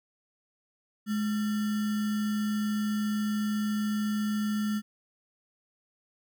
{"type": "tone with sample-and-hold", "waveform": "sine", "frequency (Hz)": 211.1, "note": "G#3", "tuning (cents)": 29, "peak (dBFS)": -26, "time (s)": [1.06, 4.82], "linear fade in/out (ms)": 50, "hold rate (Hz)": 1575, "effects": []}